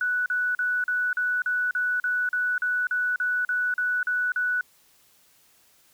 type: tone bursts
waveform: sine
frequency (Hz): 1480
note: F#6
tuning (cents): 0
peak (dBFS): -22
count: 16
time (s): 0.01-4.61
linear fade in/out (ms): 2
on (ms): 250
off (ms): 40
effects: white hiss -60 dBFS RMS until 5.93 s